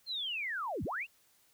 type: linear two-way sweep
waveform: sine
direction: down then up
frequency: 4253 to 54.9 to 2887 Hz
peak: -34 dBFS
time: 0.06-1.07 s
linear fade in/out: 50 ms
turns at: 0.84 s
effects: white hiss -68 dBFS RMS until 1.53 s